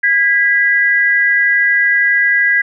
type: tone pair together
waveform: sine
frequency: 1638.3 / 1971 Hz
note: G#6 / B6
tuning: -24 / -4 cents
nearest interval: minor third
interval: 320 cents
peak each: -12 dBFS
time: 0.03-2.62 s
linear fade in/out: 10 ms
effects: none

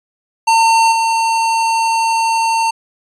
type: tone with level steps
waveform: square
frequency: 906 Hz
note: A#5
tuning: 50 cents flat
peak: -9 / -13 dBFS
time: 0.47-2.71 s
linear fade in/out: 10 ms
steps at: 0.91 s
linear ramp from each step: 20 ms
effects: resampled to 22050 Hz

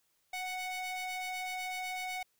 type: ring-modulated tone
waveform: 45% pulse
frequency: 742 Hz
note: F#5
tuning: 5 cents sharp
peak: -33 dBFS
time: 0.33-2.23 s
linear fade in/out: 5 ms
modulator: 1480 Hz
effects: white hiss -75 dBFS RMS until 2.39 s

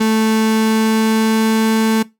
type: tone with pitch glide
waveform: 35% pulse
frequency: 220 to 221.4 Hz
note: A3 to A3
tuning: 0 to +11 cents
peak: -10 dBFS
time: 0-2.03 s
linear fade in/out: 10 ms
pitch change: +11 cents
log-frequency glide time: 0.41-1.73 s
effects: noise-tail reverb RT60 0.2 s tail -20 dB re dry + MP3 96 kbps

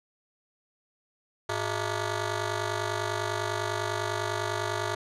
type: ring-modulated tone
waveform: 10% pulse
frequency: 260 Hz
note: C4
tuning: 11 cents flat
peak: -17 dBFS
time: 1.49-4.95 s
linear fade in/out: 5 ms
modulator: 155 Hz
effects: low-pass 8000 Hz 12 dB/octave

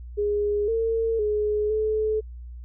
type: tone with pitch steps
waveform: sine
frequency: 413.2 / 452.9 / 420.8 / 432.3 Hz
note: G#4 / A#4 / G#4 / A4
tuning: -9 / -50 / +23 / -31 cents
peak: -21 dBFS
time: 0.17-2.21 s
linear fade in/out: 20 ms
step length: 510 ms
effects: added 60 Hz sine -36 dBFS peak until 2.64 s

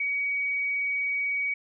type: tone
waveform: sine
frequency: 2259 Hz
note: C#7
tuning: 32 cents sharp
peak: -25 dBFS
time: 0-1.54 s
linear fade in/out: 5 ms
effects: none

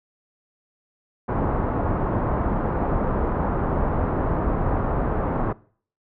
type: low-pass noise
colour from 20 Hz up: pink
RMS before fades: -23 dBFS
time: 1.28-5.53 s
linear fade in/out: 10 ms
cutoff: 1200 Hz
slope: 24 dB/octave
effects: noise-tail reverb RT60 0.5 s tail -22 dB re dry

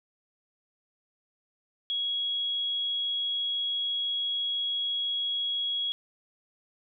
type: tone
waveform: sine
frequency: 3322 Hz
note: G#7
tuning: in tune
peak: -27 dBFS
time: 1.9-5.92 s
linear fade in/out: 0 ms
effects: none

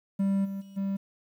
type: tone with level steps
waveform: triangle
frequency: 196 Hz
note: G3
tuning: in tune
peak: -21 / -30 / -43 / -25 dBFS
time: 0.19-0.97 s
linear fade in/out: 10 ms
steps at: 0.44 / 0.6 / 0.76 s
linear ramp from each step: 20 ms
effects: 10-bit

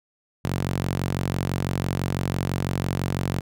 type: tone with high-pass filter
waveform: sawtooth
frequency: 46 Hz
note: F#1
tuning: 9 cents flat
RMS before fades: -26 dBFS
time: 0.44-3.41 s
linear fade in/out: 10 ms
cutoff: 120 Hz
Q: 1.7
effects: none

